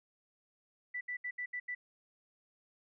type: tone bursts at uneven times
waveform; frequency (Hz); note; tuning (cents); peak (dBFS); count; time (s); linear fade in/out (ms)
sine; 1975.5; B6; 0; -36; 6; 0.94-1.01 / 1.08-1.17 / 1.24-1.31 / 1.38-1.46 / 1.53-1.6 / 1.68-1.75; 10
effects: none